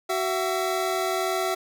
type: tone pair together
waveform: 25% pulse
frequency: 375.8 / 670 Hz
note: F#4 / E5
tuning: +27 / +28 cents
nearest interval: minor seventh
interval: 1001 cents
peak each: -23 dBFS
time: 0.09-1.55 s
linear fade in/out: 10 ms
effects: none